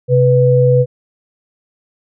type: tone pair together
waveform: sine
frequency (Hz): 131.08 / 494.1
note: C3 / B4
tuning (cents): +4 / +1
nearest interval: octave + major seventh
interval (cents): 2297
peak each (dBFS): -10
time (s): 0.08-0.86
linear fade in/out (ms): 50
effects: none